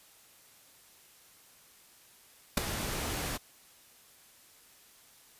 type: noise with ADSR envelope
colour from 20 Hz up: pink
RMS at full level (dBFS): -21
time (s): 2.57-3.38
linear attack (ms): 6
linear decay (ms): 7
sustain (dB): -14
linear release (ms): 21
effects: white hiss -59 dBFS RMS until 5.39 s + resampled to 32000 Hz